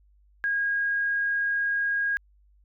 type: tone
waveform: sine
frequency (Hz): 1634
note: G#6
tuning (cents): -29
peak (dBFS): -23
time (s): 0.44-2.17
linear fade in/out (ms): 0
effects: added 50 Hz sine -57 dBFS peak until 2.64 s